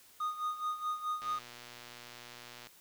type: tone with tremolo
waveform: triangle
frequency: 1235 Hz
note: D#6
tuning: 13 cents flat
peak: -29 dBFS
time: 0.2-1.39 s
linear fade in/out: 5 ms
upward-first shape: sine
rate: 4.7 Hz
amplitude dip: 75%
type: click train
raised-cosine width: 0.2 ms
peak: -31 dBFS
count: 175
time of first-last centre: 1.22-2.67 s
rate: 120 Hz
effects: white hiss -60 dBFS RMS until 2.8 s